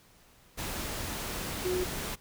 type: tone in noise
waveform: sine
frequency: 365.1 Hz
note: F#4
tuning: 23 cents flat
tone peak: -28 dBFS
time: 1.64-1.85 s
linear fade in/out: 20 ms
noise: pink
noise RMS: -36 dBFS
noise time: 0.57-2.16 s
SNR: +5 dB
effects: pink hiss -60 dBFS RMS until 2.2 s